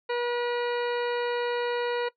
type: harmonic tone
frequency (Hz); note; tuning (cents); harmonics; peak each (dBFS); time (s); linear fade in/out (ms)
482.3; B4; -41; 1 / 2 / 3 / 4 / 5 / 6 / 8 / 9; -27 / -33 / -37 / -39 / -41 / -43 / -45 / -46; 0.09-2.09; 10
effects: noise-tail reverb RT60 0.1 s tail -19 dB re dry